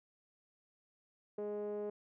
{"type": "tone with low-pass filter", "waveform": "5% pulse", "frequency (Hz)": 207.7, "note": "G#3", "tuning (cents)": 0, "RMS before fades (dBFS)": -40, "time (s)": [1.38, 1.9], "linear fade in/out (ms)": 5, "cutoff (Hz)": 480, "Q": 9.6, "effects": []}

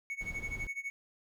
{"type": "tone with tremolo", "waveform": "triangle", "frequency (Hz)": 2218, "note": "C#7", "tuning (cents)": 0, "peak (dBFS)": -32, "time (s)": [0.1, 0.9], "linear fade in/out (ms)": 0, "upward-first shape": "sine", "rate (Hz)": 12, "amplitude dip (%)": 90}
{"type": "noise", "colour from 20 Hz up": "brown", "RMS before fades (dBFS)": -43, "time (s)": [0.21, 0.67], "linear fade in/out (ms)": 0}
{"effects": []}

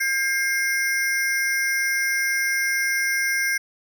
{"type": "ring-modulated tone", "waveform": "square", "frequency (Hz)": 1864.7, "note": "A#6", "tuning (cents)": 0, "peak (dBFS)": -18, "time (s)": [0, 3.58], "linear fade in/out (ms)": 10, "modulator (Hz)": 259, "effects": []}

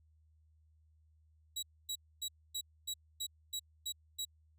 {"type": "tone bursts", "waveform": "25% pulse", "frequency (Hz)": 3880, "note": "B7", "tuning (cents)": -31, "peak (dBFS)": -33, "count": 9, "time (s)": [1.56, 4.252], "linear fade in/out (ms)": 10, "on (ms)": 68, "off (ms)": 260, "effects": ["added 78 Hz sine -65 dBFS peak until 4.58 s"]}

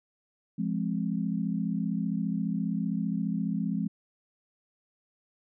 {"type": "chord", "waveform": "sine", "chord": "F minor", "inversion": "none", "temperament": "equal with one note detuned", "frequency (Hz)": [172.71, 207.7, 261.6], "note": ["F3", "Ab3", "C4"], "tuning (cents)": [-19, 0, 0], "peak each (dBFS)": [-31, -30, -34], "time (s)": [0.58, 3.88], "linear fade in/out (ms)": 10, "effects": []}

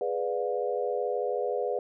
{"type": "chord", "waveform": "sine", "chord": "G# diminished seventh", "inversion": "none", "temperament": "equal with one note detuned", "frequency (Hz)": [415.3, 493.9, 587.3, 711.9], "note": ["G#4", "B4", "D5", "F5"], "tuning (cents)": [0, 0, 0, 33], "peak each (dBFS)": [-32, -30, -34, -35], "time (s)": [0.01, 1.79], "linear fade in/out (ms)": 2, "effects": []}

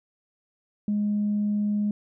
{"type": "tone", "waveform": "sine", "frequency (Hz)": 207.7, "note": "G#3", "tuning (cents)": 0, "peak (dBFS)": -21, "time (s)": [0.88, 1.91], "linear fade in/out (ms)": 2, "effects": ["tanh soft clip ceiling -18 dBFS"]}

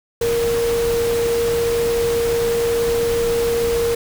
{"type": "tone in noise", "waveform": "sine", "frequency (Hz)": 467.4, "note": "A#4", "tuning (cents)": 5, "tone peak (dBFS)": -16, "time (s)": [0.21, 3.95], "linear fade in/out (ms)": 5, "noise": "pink", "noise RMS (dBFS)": -27, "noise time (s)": [0.21, 3.95], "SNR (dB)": 8, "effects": []}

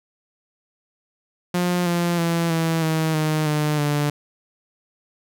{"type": "tone with pitch steps", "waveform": "sawtooth", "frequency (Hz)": [177.5, 172.75, 168.12, 163.62, 159.23, 154.97, 150.82, 146.78], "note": ["F3", "F3", "E3", "E3", "D#3", "D#3", "D3", "D3"], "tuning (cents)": [28, -19, 34, -13, 40, -7, 46, -1], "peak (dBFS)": -15, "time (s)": [1.54, 4.1], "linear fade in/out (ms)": 5, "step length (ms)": 320, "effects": []}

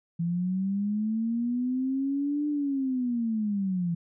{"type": "linear two-way sweep", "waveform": "sine", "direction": "up then down", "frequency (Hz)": [166.5, 297.7, 166.5], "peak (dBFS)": -25, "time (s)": [0.19, 3.95], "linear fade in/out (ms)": 10, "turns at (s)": 2.48, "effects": []}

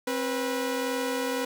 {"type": "tone pair together", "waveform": "sawtooth", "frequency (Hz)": [265.7, 489.5], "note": ["C4", "B4"], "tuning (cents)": [27, -15], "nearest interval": "major seventh", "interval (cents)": 1058, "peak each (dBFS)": [-27, -25], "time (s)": [0.07, 1.45], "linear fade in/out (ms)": 5, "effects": []}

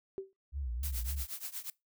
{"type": "tone with exponential decay", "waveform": "sine", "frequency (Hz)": 386.3, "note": "G4", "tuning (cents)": -25, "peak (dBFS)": -32, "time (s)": [0.18, 0.33], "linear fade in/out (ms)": 0, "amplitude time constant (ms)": 32}
{"type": "tone with vibrato", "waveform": "sine", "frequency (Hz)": 64.2, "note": "C2", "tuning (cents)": -32, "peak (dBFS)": -34, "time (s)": [0.52, 1.26], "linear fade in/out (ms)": 50, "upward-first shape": "sine", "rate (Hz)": 3.6, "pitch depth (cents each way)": 180}
{"type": "noise with tremolo", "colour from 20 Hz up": "blue", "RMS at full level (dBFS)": -38, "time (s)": [0.83, 1.7], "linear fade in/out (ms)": 2, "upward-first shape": "triangle", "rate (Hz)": 8.4, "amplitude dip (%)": 95}
{"effects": ["noise-tail reverb RT60 0.2 s tail -23 dB re dry"]}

